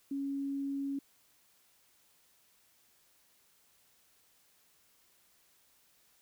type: tone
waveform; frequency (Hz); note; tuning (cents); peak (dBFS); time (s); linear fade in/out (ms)
sine; 277.2; C#4; 0; -33; 0.11-0.99; 5
effects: white hiss -68 dBFS RMS until 6.21 s